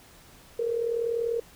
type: tone with amplitude modulation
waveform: sine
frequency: 465.5 Hz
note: A#4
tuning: 2 cents flat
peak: -22 dBFS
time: 0.59-1.4 s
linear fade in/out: 5 ms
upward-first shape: sine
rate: 40.2 Hz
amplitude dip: 65%
effects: pink hiss -53 dBFS RMS until 1.55 s